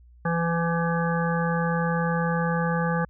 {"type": "harmonic tone with a mistuned harmonic", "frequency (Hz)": 168, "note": "E3", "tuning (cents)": 33, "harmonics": [1, 3, 5, 7, 9, 10], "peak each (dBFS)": [-24, -29, -31, -32, -34, -34], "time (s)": [0.25, 3.05], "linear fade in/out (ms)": 5, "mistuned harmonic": 9, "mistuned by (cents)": 24, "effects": ["added 60 Hz sine -49 dBFS peak until 3.09 s"]}